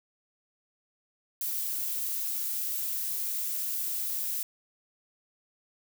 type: noise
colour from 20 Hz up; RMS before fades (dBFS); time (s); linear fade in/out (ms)
violet; -32; 1.41-4.43; 2
effects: none